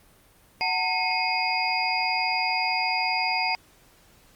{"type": "tone cluster", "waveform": "sine", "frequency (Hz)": [742, 903, 2160, 2515, 4850], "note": ["F#5", "A5", "C#7", "D#7", "D#8"], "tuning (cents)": [5, 45, -45, 18, -45], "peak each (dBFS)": -29, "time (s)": [0.61, 3.55], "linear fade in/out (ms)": 0, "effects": ["pink hiss -57 dBFS RMS until 4.35 s", "Opus 32 kbps"]}